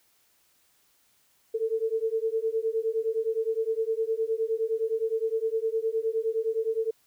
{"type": "beating tone pair", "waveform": "sine", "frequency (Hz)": [442.3, 452], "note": ["A4", "A4"], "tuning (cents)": [9, 47], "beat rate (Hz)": 9.7, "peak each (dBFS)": -28, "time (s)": [1.54, 6.91], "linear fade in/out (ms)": 10, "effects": ["white hiss -66 dBFS RMS until 7.06 s"]}